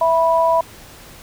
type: tone pair together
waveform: sine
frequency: 659.3 / 982.1 Hz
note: E5 / B5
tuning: 0 / -10 cents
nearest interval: perfect fifth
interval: 690 cents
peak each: -15 dBFS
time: 0.01-0.61 s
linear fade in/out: 5 ms
effects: pink hiss -41 dBFS RMS until 1.22 s